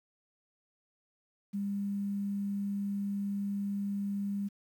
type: tone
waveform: sine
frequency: 200.6 Hz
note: G3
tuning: 40 cents sharp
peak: -31 dBFS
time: 1.53-4.49 s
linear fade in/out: 20 ms
effects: 10-bit